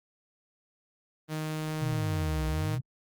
sawtooth tone, 155.56 Hz, D#3, in tune, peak -27 dBFS, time 1.28-2.79 s, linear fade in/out 50 ms
sine linear two-way sweep, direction down then up, 133.1 to 58.8 to 133.1 Hz, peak -29 dBFS, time 1.81-2.81 s, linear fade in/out 10 ms, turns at 2.47 s
effects Opus 32 kbps

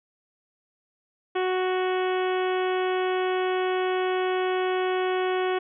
harmonic tone, 370 Hz, F#4, in tune, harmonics 1 / 2 / 3 / 4 / 5 / 6 / 7 / 8 / 9, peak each -24 / -30 / -34 / -36 / -38 / -40 / -41 / -42 / -43 dBFS, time 1.35-5.59 s, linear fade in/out 10 ms, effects none

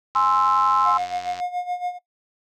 click train, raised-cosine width 0.2 ms, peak -19 dBFS, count 115, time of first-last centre 0.15-1.4 s, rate 91.2 Hz
sine chord, Ab augmented, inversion none, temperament equal, 830.6 / 1046.5 / 1318.5 Hz, Ab5 / C6 / E6, 0 / 0 / 0 cents, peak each -24 / -19 / -20 dBFS, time 0.15-0.98 s, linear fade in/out 10 ms
triangle tone with tremolo, 716 Hz, F5, 43 cents sharp, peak -20 dBFS, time 0.84-1.99 s, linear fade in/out 50 ms, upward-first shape sine, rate 7.1 Hz, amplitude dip 80%
effects noise-tail reverb RT60 0.1 s tail -18 dB re dry

